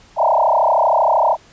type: tone with frequency modulation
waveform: sine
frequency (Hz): 789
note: G5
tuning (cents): +11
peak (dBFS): -11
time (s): 0.16-1.37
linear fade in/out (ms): 50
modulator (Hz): 32.9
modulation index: 5.7
effects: pink hiss -48 dBFS RMS until 1.52 s + resampled to 16000 Hz